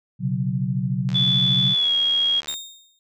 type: chord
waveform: sine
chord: B suspended second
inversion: none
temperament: equal with one note detuned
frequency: 124.98 / 138.59 / 185 Hz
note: B2 / C#3 / F#3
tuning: +21 / 0 / 0 cents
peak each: -25 dBFS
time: 0.19-1.75 s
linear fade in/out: 50 ms
type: click train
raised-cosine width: 0.2 ms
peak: -20 dBFS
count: 109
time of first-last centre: 1.09-2.54 s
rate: 74.5 Hz
type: tone with pitch glide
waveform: sine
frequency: 3458 to 3281 Hz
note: A7 to G#7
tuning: -31 to -22 cents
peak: -17 dBFS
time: 1.14-2.41 s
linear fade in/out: 20 ms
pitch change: -91 cents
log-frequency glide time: 1.74-1.93 s
type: tone with exponential decay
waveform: 30% pulse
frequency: 3683 Hz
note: A#7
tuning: 22 cents flat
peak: -21 dBFS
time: 2.48-2.99 s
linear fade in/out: 1 ms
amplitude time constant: 110 ms
effects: none